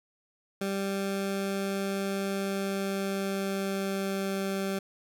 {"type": "tone with pitch glide", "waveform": "20% pulse", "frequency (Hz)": [196.1, 194.41], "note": ["G3", "G3"], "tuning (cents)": [1, -14], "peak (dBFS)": -24, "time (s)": [0.61, 4.79], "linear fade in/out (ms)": 5, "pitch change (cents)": -15, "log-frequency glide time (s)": [2.29, 4.61], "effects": []}